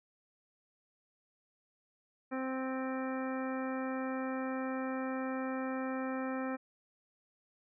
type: harmonic tone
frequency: 261.6 Hz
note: C4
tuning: in tune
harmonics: 1 / 2 / 3 / 4 / 5 / 6 / 7 / 9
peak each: -36 / -40 / -45 / -48 / -45 / -50 / -48 / -52 dBFS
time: 2.31-6.57 s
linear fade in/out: 20 ms
effects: none